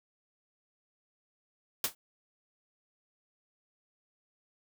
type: noise with exponential decay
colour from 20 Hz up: white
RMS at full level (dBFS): -25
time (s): 1.84-1.95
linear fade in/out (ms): 2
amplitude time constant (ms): 22
effects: none